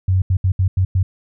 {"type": "tone bursts at uneven times", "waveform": "sine", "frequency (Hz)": 93.5, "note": "F#2", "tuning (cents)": 19, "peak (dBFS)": -12, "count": 6, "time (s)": [[0.08, 0.22], [0.3, 0.37], [0.44, 0.52], [0.59, 0.68], [0.77, 0.85], [0.95, 1.03]], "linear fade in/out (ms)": 5, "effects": []}